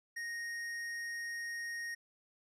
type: tone with hard clipping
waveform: sine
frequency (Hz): 1864.7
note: A#6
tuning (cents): 0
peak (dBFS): -40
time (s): 0.16-1.95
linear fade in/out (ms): 10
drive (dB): 10
effects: none